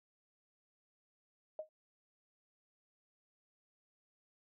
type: tone with exponential decay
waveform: sine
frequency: 622.3 Hz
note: D#5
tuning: in tune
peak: -35 dBFS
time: 1.59-1.69 s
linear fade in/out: 2 ms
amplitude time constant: 21 ms
effects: none